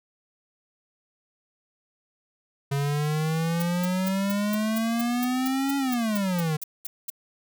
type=exponential two-way sweep; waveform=square; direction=up then down; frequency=138.59 to 280 to 149.9 Hz; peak=-24 dBFS; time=2.71-6.57 s; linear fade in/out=10 ms; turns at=5.77 s
type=noise bursts; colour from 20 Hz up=violet; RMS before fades=-32 dBFS; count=16; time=3.6-7.102 s; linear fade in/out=5 ms; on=22 ms; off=210 ms
effects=none